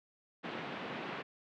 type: band-pass noise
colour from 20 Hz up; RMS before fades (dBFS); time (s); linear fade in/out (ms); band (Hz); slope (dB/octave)
pink; -42; 0.43-1.23; 20; 170 to 3100; 24
effects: none